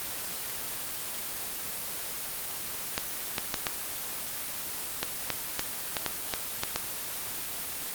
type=clicks; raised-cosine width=0.2 ms; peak=-9 dBFS; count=12; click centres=2.979 / 3.382 / 3.542 / 3.668 / 5.03 / 5.303 / 5.594 / 5.968 / 6.063 / 6.338 / 6.635 / 6.76 s; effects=white hiss -35 dBFS RMS until 7.94 s + Opus 24 kbps